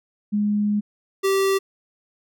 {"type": "tone pair in turn", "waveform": ["sine", "square"], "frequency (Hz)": [207.7, 388.7], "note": ["G#3", "G4"], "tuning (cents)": [0, -15], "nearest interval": "major seventh", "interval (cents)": 1085, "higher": "second", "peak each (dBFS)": -18, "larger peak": "neither", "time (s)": [[0.32, 0.81], [1.23, 1.59]], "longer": "first", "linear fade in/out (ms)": 20, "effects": []}